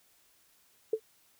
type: tone with exponential decay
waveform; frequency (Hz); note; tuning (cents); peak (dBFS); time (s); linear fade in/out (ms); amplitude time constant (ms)
sine; 440; A4; 0; -21; 0.93-1; 5; 15
effects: white hiss -66 dBFS RMS until 1.39 s

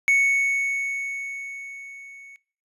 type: tone with level ramp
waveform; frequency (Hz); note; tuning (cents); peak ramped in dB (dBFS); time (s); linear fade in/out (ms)
triangle; 2217; C#7; 0; -13 to -41; 0.08-2.36; 0
effects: noise-tail reverb RT60 0.5 s tail -23 dB re dry + resampled to 32000 Hz

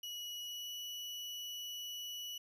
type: tone with pitch glide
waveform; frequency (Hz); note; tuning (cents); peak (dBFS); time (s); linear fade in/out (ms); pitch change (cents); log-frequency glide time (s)
35% pulse; 2920 to 2945; F#7 to F#7; -24 to -9; -40; 0.03-2.38; 5; +15; 0.37-0.71
effects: none

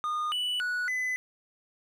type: tone with pitch steps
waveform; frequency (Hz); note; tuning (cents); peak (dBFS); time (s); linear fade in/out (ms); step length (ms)
triangle; 1223 / 2963 / 1470 / 2011; D#6 / F#7 / F#6 / B6; -30 / +2 / -12 / +31; -26; 0.04-1.16; 0; 280
effects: none

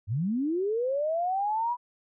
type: linear sweep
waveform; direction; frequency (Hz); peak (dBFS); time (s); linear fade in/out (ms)
sine; up; 90.7 to 987.8; -25; 0.07-1.77; 50
effects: none

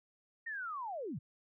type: linear sweep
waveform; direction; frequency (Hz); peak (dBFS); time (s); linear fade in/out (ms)
sine; down; 1870 to 101; -38; 0.46-1.19; 10
effects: none

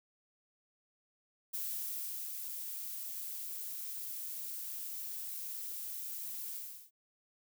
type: noise with ADSR envelope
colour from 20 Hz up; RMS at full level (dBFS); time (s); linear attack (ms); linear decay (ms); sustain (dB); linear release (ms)
violet; -38; 1.53-6.91; 15; 790; -4; 370
effects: none

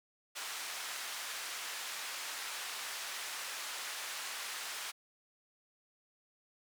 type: band-pass noise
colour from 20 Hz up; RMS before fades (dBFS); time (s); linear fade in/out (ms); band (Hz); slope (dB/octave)
pink; -42; 0.35-4.92; 20; 1200 to 11000; 12
effects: none

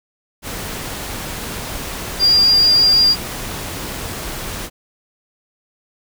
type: tone in noise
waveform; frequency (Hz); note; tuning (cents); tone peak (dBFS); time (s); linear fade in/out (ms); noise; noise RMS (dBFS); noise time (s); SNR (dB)
sine; 4798; D8; +36; -9; 2.19-3.16; 50; pink; -27; 0.42-4.7; +15
effects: none

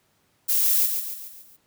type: noise with echo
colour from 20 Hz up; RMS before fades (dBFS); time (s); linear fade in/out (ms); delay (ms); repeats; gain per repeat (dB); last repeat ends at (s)
violet; -21; 0.48-0.87; 20; 140; 5; -6; 1.57
effects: pink hiss -66 dBFS RMS until 1.66 s + high-pass 80 Hz 12 dB/octave

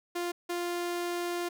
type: tone pair in turn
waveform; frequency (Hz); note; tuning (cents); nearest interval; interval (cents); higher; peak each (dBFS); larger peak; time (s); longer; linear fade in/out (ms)
sawtooth; 349.2 / 349.2; F4 / F4; 0 / 0; unison; 0; neither; -27; neither; 0.15-0.32 / 0.49-1.49; second; 10
effects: none

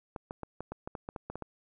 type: clicks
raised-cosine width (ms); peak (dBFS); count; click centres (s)
1; -24; 12; 0.162 / 0.309 / 0.433 / 0.606 / 0.72 / 0.875 / 0.952 / 1.089 / 1.162 / 1.3 / 1.356 / 1.423
effects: none

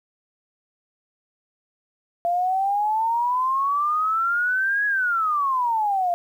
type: exponential two-way sweep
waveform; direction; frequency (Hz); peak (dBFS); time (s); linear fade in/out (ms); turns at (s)
sine; up then down; 685 to 1681 to 685; -19; 2.25-6.14; 0; 4.86
effects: 9-bit

